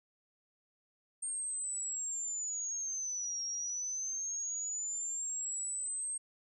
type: linear two-way sweep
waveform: sine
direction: down then up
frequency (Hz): 8650 to 5588 to 8420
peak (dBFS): -35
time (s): 1.22-6.18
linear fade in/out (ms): 10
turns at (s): 3.43
effects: none